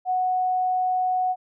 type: tone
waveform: sine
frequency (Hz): 738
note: F#5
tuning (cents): -5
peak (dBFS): -20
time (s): 0.05-1.36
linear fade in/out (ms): 50
effects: none